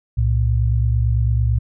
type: tone pair together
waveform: sine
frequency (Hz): 65.02 / 114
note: C2 / A#2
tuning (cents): -10 / -38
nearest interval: minor seventh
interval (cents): 972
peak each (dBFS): -17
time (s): 0.17-1.59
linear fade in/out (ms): 10
effects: none